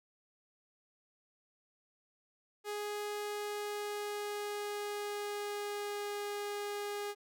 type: tone with pitch glide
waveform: sawtooth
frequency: 415.3 to 410.5 Hz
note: G#4 to G#4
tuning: 0 to -20 cents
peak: -33 dBFS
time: 2.64-7.15 s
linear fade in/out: 50 ms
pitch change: -20 cents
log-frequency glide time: 3.22-6.23 s
effects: none